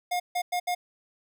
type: tone bursts at uneven times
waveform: square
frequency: 714 Hz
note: F5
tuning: 38 cents sharp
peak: -26 dBFS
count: 4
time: 0.11-0.2 / 0.35-0.42 / 0.52-0.6 / 0.67-0.75 s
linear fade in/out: 10 ms
effects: none